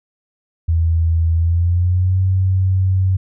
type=tone with pitch glide; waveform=sine; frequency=82.41 to 94.12 Hz; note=E2 to F#2; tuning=0 to +30 cents; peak=-12 dBFS; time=0.68-3.17 s; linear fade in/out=10 ms; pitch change=+230 cents; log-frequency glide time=1.35-2.2 s; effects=none